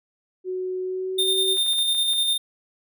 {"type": "tone with pitch glide", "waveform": "sine", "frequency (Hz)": [370, 380.4], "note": ["F#4", "F#4"], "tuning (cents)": [0, 48], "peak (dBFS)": -25, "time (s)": [0.44, 1.58], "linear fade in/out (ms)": 50, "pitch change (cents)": 48, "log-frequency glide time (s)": [0.82, 1.35]}
{"type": "tone with tremolo", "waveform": "square", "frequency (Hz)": 3629, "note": "A#7", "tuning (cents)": -47, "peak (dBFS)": -19, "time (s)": [1.18, 2.38], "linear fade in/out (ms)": 10, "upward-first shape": "square", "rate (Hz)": 10, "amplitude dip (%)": 30}
{"type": "clicks", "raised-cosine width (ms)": 0.3, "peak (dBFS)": -27, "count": 6, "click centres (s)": [1.572, 1.664, 1.734, 1.789, 1.949, 2.135]}
{"effects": []}